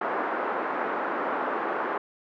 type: band-pass noise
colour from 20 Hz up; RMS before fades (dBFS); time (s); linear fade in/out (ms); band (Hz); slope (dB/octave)
white; -29; 0.01-1.98; 5; 270 to 1400; 24
effects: none